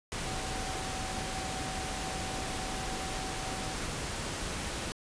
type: tone in noise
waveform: sine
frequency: 758 Hz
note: F#5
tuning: 42 cents sharp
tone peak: -41 dBFS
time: 0.26-3.74 s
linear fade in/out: 0 ms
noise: pink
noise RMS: -36 dBFS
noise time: 0.12-4.92 s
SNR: -8 dB
effects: resampled to 22050 Hz